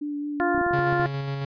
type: tone with vibrato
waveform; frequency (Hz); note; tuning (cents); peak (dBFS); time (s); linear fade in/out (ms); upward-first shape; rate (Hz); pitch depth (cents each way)
sine; 292.1; D4; -9; -27; 0.01-0.62; 10; sine; 4.6; 14
type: harmonic tone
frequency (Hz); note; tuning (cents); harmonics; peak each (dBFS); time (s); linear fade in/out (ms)
350; F4; +4; 1 / 2 / 3 / 4 / 5; -25 / -25 / -31 / -29 / -31; 0.4-1.06; 0
type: clicks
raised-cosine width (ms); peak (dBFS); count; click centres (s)
3; -23; 8; 0.548 / 0.579 / 0.614 / 0.665 / 0.71 / 0.79 / 0.927 / 0.998
type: tone with tremolo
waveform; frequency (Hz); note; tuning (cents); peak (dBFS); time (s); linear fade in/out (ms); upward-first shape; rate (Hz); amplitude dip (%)
45% pulse; 138.59; C#3; 0; -26; 0.73-1.45; 5; square; 7.3; 25
effects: resampled to 11025 Hz